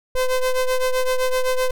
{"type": "ring-modulated tone", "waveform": "square", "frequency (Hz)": 256.9, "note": "C4", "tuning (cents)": -32, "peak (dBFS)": -15, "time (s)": [0.15, 1.71], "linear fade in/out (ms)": 5, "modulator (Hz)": 253, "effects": []}